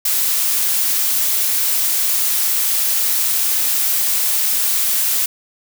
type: noise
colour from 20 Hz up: blue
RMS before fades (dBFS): -17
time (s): 0.05-5.26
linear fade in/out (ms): 5
effects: none